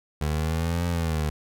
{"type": "linear two-way sweep", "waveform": "25% pulse", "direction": "up then down", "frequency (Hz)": [74.2, 87.31, 74.2], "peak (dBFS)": -20, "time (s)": [0.21, 1.3], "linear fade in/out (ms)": 5, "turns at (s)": 0.87, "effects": []}